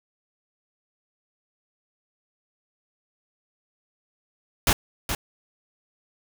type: noise with echo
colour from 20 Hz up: pink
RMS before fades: -19 dBFS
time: 4.67-4.73 s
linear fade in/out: 2 ms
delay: 420 ms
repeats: 1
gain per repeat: -8 dB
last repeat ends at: 5.15 s
effects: none